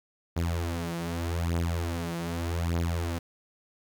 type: beating tone pair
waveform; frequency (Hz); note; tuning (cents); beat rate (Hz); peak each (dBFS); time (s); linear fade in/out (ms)
sawtooth; 84.2 / 85.03; E2 / F2; +37 / -46; 0.83; -27; 0.36-3.19; 10
effects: 10-bit